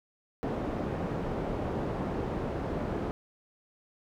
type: low-pass noise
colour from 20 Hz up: white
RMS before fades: -33 dBFS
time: 0.43-3.11 s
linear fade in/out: 0 ms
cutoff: 500 Hz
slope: 12 dB/octave
effects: none